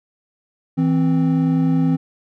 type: tone pair together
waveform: triangle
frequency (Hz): 163.09 / 261.6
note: E3 / C4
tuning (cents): -18 / 0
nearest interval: minor sixth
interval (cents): 818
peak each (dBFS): -15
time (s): 0.77-1.97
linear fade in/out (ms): 20
effects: none